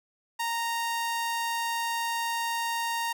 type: tone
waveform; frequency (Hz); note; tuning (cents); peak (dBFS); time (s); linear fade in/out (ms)
sawtooth; 928; A#5; -8; -24; 0.39-3.13; 10
effects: none